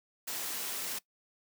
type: noise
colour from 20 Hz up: white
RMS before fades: -37 dBFS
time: 0.27-0.99 s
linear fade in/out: 10 ms
effects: noise-tail reverb RT60 0.1 s tail -20 dB re dry + high-pass 200 Hz 12 dB/octave